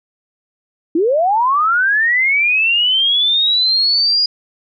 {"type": "linear sweep", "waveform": "sine", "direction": "up", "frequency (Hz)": [303, 4908], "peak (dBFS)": -11, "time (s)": [0.95, 4.26], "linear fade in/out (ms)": 5, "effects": []}